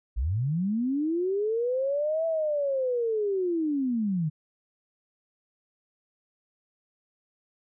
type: linear two-way sweep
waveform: sine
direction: up then down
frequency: 49 to 661 to 146.6 Hz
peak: -24 dBFS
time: 0.16-4.3 s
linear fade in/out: 20 ms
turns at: 2.26 s
effects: none